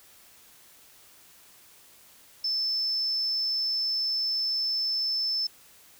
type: tone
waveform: sine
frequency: 5274 Hz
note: E8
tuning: in tune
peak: -25 dBFS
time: 2.44-5.47 s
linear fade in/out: 5 ms
effects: white hiss -55 dBFS RMS until 5.99 s